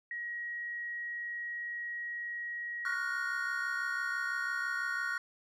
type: tone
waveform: sine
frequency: 1899 Hz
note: A#6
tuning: 32 cents sharp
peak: -36 dBFS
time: 0.11-2.94 s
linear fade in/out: 2 ms
type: chord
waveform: triangle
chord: Gb major seventh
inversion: second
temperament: equal with one note detuned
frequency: 1108.7 / 1414 / 1480 / 1864.7 Hz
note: Db6 / F6 / Gb6 / Bb6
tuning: 0 / +21 / 0 / 0 cents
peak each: -41 / -35 / -35 / -36 dBFS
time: 2.85-5.18 s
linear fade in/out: 2 ms
effects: none